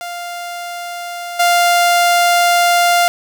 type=tone with level steps; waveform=sawtooth; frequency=698.5 Hz; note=F5; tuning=in tune; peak=-20 / -6 dBFS; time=0.01-3.08 s; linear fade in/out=0 ms; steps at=1.39 s; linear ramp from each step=10 ms; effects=8-bit